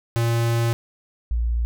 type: tone pair in turn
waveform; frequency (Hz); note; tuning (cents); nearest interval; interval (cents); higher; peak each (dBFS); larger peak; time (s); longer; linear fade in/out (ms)
square / sine; 116.5 / 58.22; A#2 / A#1; -1 / -2; octave; 1201; first; -19 / -19; neither; 0.16-0.73 / 1.31-1.65; first; 0
effects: none